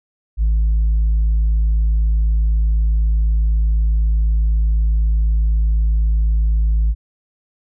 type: tone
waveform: sine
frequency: 54 Hz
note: A1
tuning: 32 cents flat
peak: -10 dBFS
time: 0.37-6.95 s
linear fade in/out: 50 ms
effects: tanh soft clip ceiling -11 dBFS